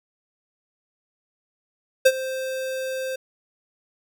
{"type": "tone with ADSR envelope", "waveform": "square", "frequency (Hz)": 523.3, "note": "C5", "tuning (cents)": 0, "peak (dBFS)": -10, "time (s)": [2.05, 3.16], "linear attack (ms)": 12, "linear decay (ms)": 50, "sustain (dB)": -17, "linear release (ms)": 7, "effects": []}